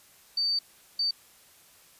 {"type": "tone bursts at uneven times", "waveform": "sine", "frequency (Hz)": 4593, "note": "D8", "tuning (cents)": -39, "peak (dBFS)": -24, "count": 2, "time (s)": [[0.37, 0.59], [0.99, 1.11]], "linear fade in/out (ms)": 5, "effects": ["white hiss -57 dBFS RMS until 1.99 s", "resampled to 32000 Hz"]}